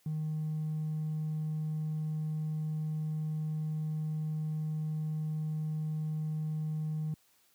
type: tone with hard clipping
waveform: sine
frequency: 155 Hz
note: D#3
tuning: 6 cents flat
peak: -32 dBFS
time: 0.06-7.14 s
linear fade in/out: 2 ms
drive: 1 dB
effects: white hiss -68 dBFS RMS until 7.54 s + high-pass 60 Hz 12 dB/octave